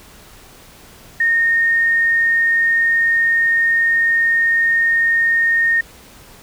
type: tone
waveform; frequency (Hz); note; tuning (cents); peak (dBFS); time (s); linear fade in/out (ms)
sine; 1841; A#6; -22; -12; 1.2-5.81; 5
effects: pink hiss -43 dBFS RMS until 6.42 s